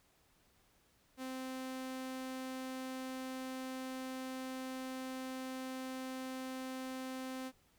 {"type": "tone", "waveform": "sawtooth", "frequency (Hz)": 260, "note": "C4", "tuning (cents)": -11, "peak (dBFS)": -37, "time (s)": [1.17, 7.52], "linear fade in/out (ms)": 50, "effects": ["pink hiss -71 dBFS RMS until 7.78 s"]}